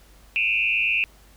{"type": "tone with frequency modulation", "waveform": "sine", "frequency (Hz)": 2563, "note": "E7", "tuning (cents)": -49, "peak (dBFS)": -19, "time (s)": [0.36, 1.04], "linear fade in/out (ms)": 0, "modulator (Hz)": 108, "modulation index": 1.8, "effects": ["added 50 Hz sine -51 dBFS peak until 1.36 s", "pink hiss -55 dBFS RMS until 1.36 s"]}